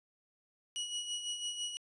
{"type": "tone with tremolo", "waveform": "sawtooth", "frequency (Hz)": 2917, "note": "F#7", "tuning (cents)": -25, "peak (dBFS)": -31, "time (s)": [0.76, 1.77], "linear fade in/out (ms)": 0, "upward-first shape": "sine", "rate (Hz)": 6, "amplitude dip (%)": 55, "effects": ["resampled to 22050 Hz"]}